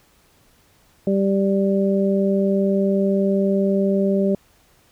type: harmonic tone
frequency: 196 Hz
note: G3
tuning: in tune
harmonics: 1 / 2 / 3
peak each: -18 / -21 / -23 dBFS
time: 1.07-4.35 s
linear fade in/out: 2 ms
effects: pink hiss -57 dBFS RMS until 4.91 s